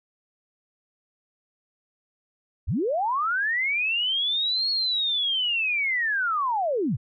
sine linear two-way sweep, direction up then down, 44.22 to 4357 to 86.1 Hz, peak -22 dBFS, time 2.67-6.97 s, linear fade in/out 20 ms, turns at 4.7 s, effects none

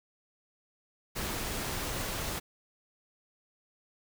pink noise, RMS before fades -35 dBFS, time 1.15-2.4 s, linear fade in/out 20 ms, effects none

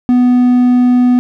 triangle tone with hard clipping, 247.6 Hz, B3, 5 cents sharp, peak -7 dBFS, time 0.09-1.19 s, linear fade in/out 0 ms, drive 6 dB, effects none

